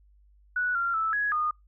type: tone with pitch steps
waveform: sine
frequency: 1474 / 1382 / 1314 / 1672 / 1226 Hz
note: F#6 / F6 / E6 / G#6 / D#6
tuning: -7 / -19 / -6 / +11 / -26 cents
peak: -24 dBFS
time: 0.56-1.51 s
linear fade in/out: 5 ms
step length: 190 ms
effects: noise-tail reverb RT60 0.2 s tail -26 dB re dry + added 50 Hz sine -56 dBFS peak until 1.67 s